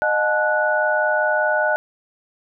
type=tone cluster; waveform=sine; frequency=614 / 719 / 865 / 1472 Hz; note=D#5 / F#5 / A5 / F#6; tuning=-23 / -50 / -30 / -9 cents; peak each=-20 / -26 / -24 / -20 dBFS; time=0.02-1.76 s; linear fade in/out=0 ms; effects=none